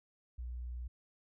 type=tone; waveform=sine; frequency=60.8 Hz; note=B1; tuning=26 cents flat; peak=-39 dBFS; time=0.38-0.88 s; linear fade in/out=10 ms; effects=none